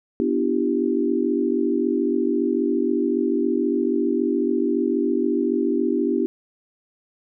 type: chord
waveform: sine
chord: E minor seventh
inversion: second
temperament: equal with one note detuned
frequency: 246.9 / 293.7 / 337.5 / 392 Hz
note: B3 / D4 / E4 / G4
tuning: 0 / 0 / +41 / 0 cents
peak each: -24 dBFS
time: 0.2-6.26 s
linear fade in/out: 0 ms
effects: none